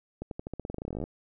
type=accelerating click train; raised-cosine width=2 ms; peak=-22 dBFS; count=22; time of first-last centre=0.22-1.039 s; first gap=92 ms; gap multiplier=0.9; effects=none